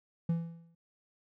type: tone with exponential decay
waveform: triangle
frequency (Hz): 167.1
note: E3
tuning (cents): +24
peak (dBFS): -23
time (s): 0.29-0.75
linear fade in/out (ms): 5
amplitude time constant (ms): 100
effects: none